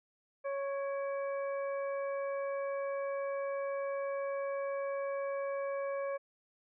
harmonic tone with a mistuned harmonic, 554 Hz, C#5, 1 cent flat, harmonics 1 / 2 / 3 / 4, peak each -34 / -43 / -49 / -51 dBFS, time 0.44-6.18 s, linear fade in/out 20 ms, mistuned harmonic 4, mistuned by +60 cents, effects none

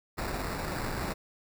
pink noise with sample-and-hold, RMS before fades -34 dBFS, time 0.17-1.14 s, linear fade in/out 20 ms, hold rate 3150 Hz, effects none

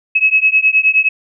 sine beating tone pair, 2567 / 2576.6 Hz, E7 / E7, -47 / -40 cents, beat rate 9.6 Hz, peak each -12 dBFS, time 0.15-1.09 s, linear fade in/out 10 ms, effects none

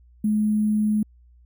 sine tone with sample-and-hold, 212.3 Hz, G#3, 38 cents sharp, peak -18 dBFS, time 0.24-1.03 s, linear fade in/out 5 ms, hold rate 11025 Hz, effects added 60 Hz sine -50 dBFS peak until 1.45 s

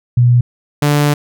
sine / sawtooth tone pair in turn, 121.8 / 146.44 Hz, B2 / D3, -24 / -5 cents, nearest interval minor third, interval 319 cents, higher second, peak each -6 dBFS, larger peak neither, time 0.17-0.41 / 0.82-1.14 s, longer second, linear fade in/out 5 ms, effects none

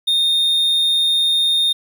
triangle tone, 3668 Hz, A#7, 29 cents flat, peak -12 dBFS, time 0.07-1.73 s, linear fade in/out 10 ms, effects 8-bit

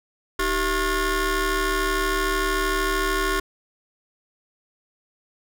20% pulse ring-modulated tone, 349.2 Hz, F4, in tune, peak -13 dBFS, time 0.39-3.4 s, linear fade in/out 5 ms, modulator 735 Hz, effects none

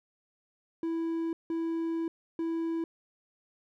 triangle tone bursts at uneven times, 329.6 Hz, E4, in tune, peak -27 dBFS, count 3, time 0.83-1.33 / 1.5-2.08 / 2.39-2.84 s, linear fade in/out 2 ms, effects none

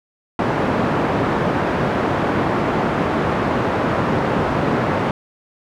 pink band-pass noise, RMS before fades -19 dBFS, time 0.39-5.11 s, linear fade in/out 2 ms, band 140 to 1300 Hz, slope 12 dB/octave, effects none

